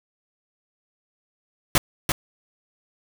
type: noise with echo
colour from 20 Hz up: pink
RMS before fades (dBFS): -17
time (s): 1.75-1.78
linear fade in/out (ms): 2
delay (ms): 340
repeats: 1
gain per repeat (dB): -5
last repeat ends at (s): 2.12
effects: none